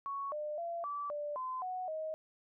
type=tone with pitch steps; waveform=sine; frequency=1111 / 601 / 681 / 1157 / 589 / 1027 / 738 / 629 Hz; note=C#6 / D5 / F5 / D6 / D5 / C6 / F#5 / D#5; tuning=+4 / +40 / -44 / -26 / +5 / -33 / -5 / +19 cents; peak=-36 dBFS; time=0.06-2.14 s; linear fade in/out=0 ms; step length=260 ms; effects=none